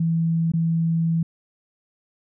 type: tone with dropouts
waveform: sine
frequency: 164.81 Hz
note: E3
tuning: in tune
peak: -18 dBFS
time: 0-1.23 s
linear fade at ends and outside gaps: 5 ms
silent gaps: 0.519-0.536 s
effects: none